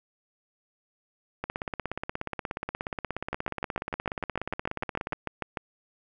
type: two click trains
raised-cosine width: 0.5 ms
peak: -15 / -16 dBFS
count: 16 / 63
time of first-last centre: 3.33-5.572 / 1.44-5.13 s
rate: 6.69 / 16.8 Hz
effects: none